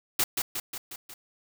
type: noise with echo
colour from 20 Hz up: white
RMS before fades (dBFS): -24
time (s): 0.19-0.24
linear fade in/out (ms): 5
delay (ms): 180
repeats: 5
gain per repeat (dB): -4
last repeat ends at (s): 1.14
effects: none